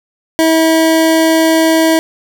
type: tone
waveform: 25% pulse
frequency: 322.8 Hz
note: E4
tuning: 36 cents flat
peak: -4 dBFS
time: 0.39-1.99 s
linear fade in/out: 0 ms
effects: none